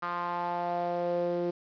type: tone with band-pass filter sweep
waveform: sawtooth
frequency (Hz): 174.61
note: F3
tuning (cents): 0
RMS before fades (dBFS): -31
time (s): 0.02-1.51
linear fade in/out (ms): 10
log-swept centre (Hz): 1200 to 410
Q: 4.1
effects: resampled to 11025 Hz + 9-bit